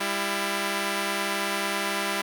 5% pulse tone pair together, 199.49 / 335.5 Hz, G3 / E4, +31 / +31 cents, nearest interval major sixth, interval 900 cents, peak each -17 dBFS, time 0-2.22 s, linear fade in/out 10 ms, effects none

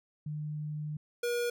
sine / square tone pair in turn, 151 / 479.4 Hz, D3 / A#4, +48 / +48 cents, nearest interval octave + minor sixth, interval 2000 cents, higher second, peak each -34 / -30 dBFS, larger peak second, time 0.26-0.97 / 1.23-1.5 s, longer first, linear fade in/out 5 ms, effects none

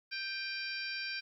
harmonic tone with a mistuned harmonic, 784 Hz, G5, in tune, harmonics 2 / 3 / 4 / 5 / 6 / 7, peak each -41 / -41 / -50 / -50 / -42 / -47 dBFS, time 0.11-1.21 s, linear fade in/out 20 ms, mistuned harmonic 3, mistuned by +35 cents, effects 12-bit

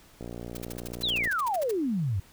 click train, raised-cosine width 2 ms, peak -25 dBFS, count 64, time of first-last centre 0.21-1.274 s, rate 59.2 Hz
white noise bursts, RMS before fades -39 dBFS, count 16, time 0.55-1.713 s, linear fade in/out 5 ms, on 23 ms, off 53 ms
sine exponential sweep, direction down, 4100 to 87.31 Hz, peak -25 dBFS, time 1.03-2.2 s, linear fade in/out 5 ms
effects pink hiss -56 dBFS RMS until 2.32 s

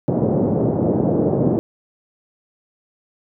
pink band-pass noise, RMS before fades -18 dBFS, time 0.08-1.59 s, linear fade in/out 0 ms, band 120 to 590 Hz, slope 24 dB/octave, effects none

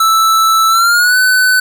square tone with pitch glide, 1318.5 to 1505.8 Hz, E6 to F#6, 0 to +30 cents, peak -8 dBFS, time 0-1.6 s, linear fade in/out 5 ms, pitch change +230 cents, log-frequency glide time 0.69-1.17 s, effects none

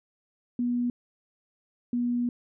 sine tone pair in turn, 242.9 / 242 Hz, B3 / B3, -29 / -35 cents, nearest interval unison, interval 6 cents, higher first, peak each -24 dBFS, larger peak neither, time 0.59-0.9 / 1.93-2.29 s, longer second, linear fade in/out 2 ms, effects none

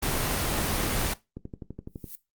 pink noise, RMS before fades -27 dBFS, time 0.02-1.14 s, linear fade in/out 10 ms
click train, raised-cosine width 3 ms, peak -24 dBFS, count 9, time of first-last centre 1.37-2.042 s, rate 11.9 Hz
violet noise with exponential growth, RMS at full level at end -37 dBFS, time 1.88-2.15 s, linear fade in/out 0 ms, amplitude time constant 58 ms
effects noise-tail reverb RT60 0.2 s tail -17 dB re dry + Opus 24 kbps

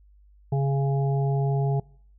harmonic tone, 138 Hz, C#3, 7 cents flat, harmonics 1 / 3 / 5 / 6, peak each -21 / -31 / -35 / -37 dBFS, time 0.52-1.8 s, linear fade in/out 5 ms, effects noise-tail reverb RT60 0.6 s tail -24 dB re dry + added 50 Hz sine -52 dBFS peak until 2.18 s

